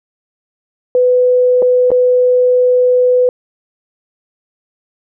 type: tone with dropouts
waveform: sine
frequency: 499.2 Hz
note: B4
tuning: 19 cents sharp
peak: -7 dBFS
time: 0.95-3.29 s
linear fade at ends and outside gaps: 1 ms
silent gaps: 1.621-1.625 / 1.905-1.916 s
effects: none